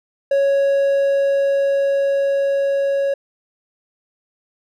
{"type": "tone with level ramp", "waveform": "triangle", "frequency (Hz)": 554.4, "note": "C#5", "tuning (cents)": 0, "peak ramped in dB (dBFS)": [-11, -14], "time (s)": [0.31, 3.14], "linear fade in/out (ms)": 5, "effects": []}